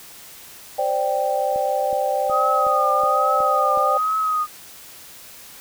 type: chord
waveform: sine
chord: C suspended second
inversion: none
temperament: equal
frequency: 523.3 / 587.3 / 784 Hz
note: C5 / D5 / G5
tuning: 0 / 0 / 0 cents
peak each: -24 / -23 / -22 dBFS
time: 0.78-3.98 s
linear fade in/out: 10 ms
type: click train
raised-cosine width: 2 ms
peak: -25 dBFS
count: 7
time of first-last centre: 1.56-3.774 s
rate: 2.71 Hz
type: tone with vibrato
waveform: sine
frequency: 1244.5 Hz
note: D#6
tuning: in tune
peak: -18 dBFS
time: 2.29-4.47 s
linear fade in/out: 50 ms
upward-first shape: triangle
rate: 1.2 Hz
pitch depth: 63 cents each way
effects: white hiss -42 dBFS RMS until 5.6 s